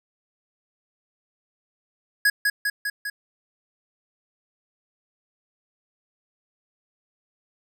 square tone with echo, 1667 Hz, G#6, 6 cents sharp, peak -16 dBFS, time 2.25-2.3 s, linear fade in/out 5 ms, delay 200 ms, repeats 4, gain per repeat -3 dB, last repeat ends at 3.1 s, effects none

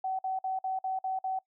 sine tone bursts, 758 Hz, F#5, 42 cents sharp, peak -29 dBFS, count 7, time 0.04-1.39 s, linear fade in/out 5 ms, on 150 ms, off 50 ms, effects noise-tail reverb RT60 0.1 s tail -22 dB re dry

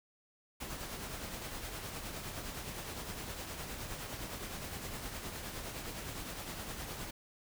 pink noise with tremolo, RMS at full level -41 dBFS, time 0.6-7.11 s, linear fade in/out 10 ms, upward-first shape triangle, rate 9.7 Hz, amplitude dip 45%, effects none

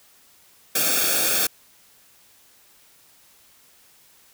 white noise with comb filter, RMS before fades -21 dBFS, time 0.75-1.47 s, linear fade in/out 5 ms, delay 1 ms, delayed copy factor -0.9, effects white hiss -55 dBFS RMS until 4.33 s

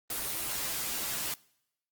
white noise with comb filter, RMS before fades -34 dBFS, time 0.1-1.34 s, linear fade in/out 2 ms, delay 11 ms, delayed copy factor -0.7, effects noise-tail reverb RT60 0.8 s tail -24 dB re dry + Opus 24 kbps

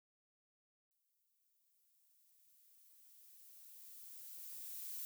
violet noise with exponential growth, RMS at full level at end -45 dBFS, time 0.91-5.05 s, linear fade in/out 0 ms, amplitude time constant 900 ms, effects none

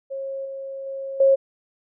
sine tone with level steps, 542 Hz, C#5, 39 cents flat, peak -27 / -30 / -28 / -12 dBFS, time 0.1-1.36 s, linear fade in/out 20 ms, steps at 0.45 / 0.86 / 1.2 s, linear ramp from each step 5 ms, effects none

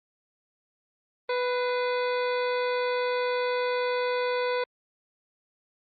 harmonic tone with a mistuned harmonic, 495.1 Hz, B4, 4 cents sharp, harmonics 1 / 2 / 3 / 4 / 5 / 7 / 8 / 9, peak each -26 / -32 / -36 / -38 / -40 / -43 / -44 / -45 dBFS, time 1.29-4.64 s, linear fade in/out 5 ms, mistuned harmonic 4, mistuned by +56 cents, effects Opus 32 kbps

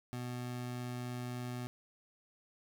25% pulse tone, 123.47 Hz, B2, in tune, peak -35 dBFS, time 0.13-1.67 s, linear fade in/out 0 ms, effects none

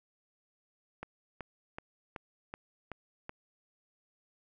click train, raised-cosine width 0.5 ms, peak -25 dBFS, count 7, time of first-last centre 1.03-3.294 s, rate 2.65 Hz, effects none

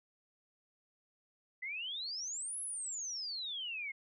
sine exponential two-way sweep, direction up then down, 1976 to 11040 to 2115 Hz, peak -38 dBFS, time 1.62-3.92 s, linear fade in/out 10 ms, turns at 2.6 s, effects none

